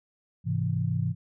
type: chord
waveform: sine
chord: Ab augmented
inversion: none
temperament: equal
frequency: 103.83 / 130.81 / 164.81 Hz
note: Ab2 / C3 / E3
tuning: 0 / 0 / 0 cents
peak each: -29 dBFS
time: 0.44-1.15 s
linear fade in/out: 50 ms
effects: none